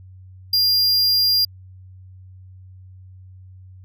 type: tone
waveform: square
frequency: 4800 Hz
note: D8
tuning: 37 cents sharp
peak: -15 dBFS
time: 0.53-1.45 s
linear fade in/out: 5 ms
effects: added 93 Hz sine -40 dBFS peak until 3.84 s